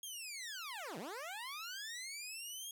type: linear two-way sweep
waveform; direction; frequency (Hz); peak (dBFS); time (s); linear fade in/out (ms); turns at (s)
15% pulse; down then up; 3300 to 148.1 to 3300; -37; 0.03-2.71; 2; 0.98
effects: none